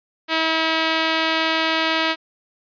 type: tone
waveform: 5% pulse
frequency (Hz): 322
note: E4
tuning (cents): -41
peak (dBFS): -6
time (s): 0.28-2.16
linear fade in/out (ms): 50
effects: resampled to 11025 Hz